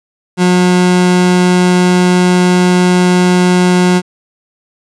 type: tone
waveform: 30% pulse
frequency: 180.3 Hz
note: F#3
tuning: 45 cents flat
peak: -4 dBFS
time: 0.37-4.02 s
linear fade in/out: 50 ms
effects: resampled to 22050 Hz + 7-bit